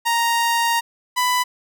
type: tone pair in turn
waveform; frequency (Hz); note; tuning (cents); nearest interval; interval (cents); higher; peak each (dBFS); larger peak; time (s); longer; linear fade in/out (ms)
sawtooth; 932.3 / 995.4; A#5 / B5; 0 / +13; minor second; 113; second; -13 / -13; neither; 0.05-0.81 / 1.16-1.44; first; 20
effects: none